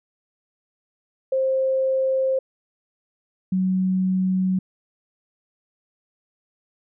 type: tone pair in turn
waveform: sine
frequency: 528 / 186.68 Hz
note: C5 / F#3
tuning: +16 / +16 cents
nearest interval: octave + tritone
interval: 1800 cents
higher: first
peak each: -18 dBFS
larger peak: neither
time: 1.32-2.39 / 3.52-4.59 s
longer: neither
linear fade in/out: 5 ms
effects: none